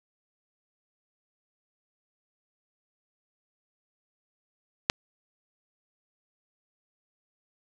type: click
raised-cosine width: 0.2 ms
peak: -3 dBFS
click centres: 4.899 s
effects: none